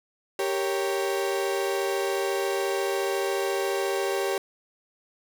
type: chord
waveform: 35% pulse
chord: G diminished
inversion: none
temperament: equal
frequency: 392 / 466.2 / 554.4 Hz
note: G4 / Bb4 / Db5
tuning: 0 / 0 / 0 cents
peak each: -25 / -31 / -29 dBFS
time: 0.39-4.38 s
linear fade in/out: 2 ms
effects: none